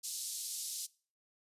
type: band-pass noise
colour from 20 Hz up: white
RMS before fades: -41 dBFS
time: 0.03-0.87 s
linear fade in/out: 20 ms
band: 4200 to 11000 Hz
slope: 24 dB/octave
effects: noise-tail reverb RT60 0.4 s tail -22 dB re dry + resampled to 32000 Hz